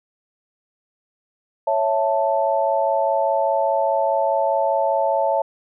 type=chord; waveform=sine; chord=A major; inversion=first; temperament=equal; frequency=554.4 / 659.3 / 880 Hz; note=C#5 / E5 / A5; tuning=0 / 0 / 0 cents; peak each=-21 dBFS; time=1.67-5.42 s; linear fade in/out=5 ms; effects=none